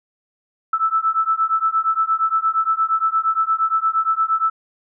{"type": "beating tone pair", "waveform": "sine", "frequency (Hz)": [1312, 1320.6], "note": ["E6", "E6"], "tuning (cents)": [-9, 3], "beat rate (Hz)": 8.6, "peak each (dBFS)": -19, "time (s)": [0.73, 4.5], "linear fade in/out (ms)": 5, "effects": []}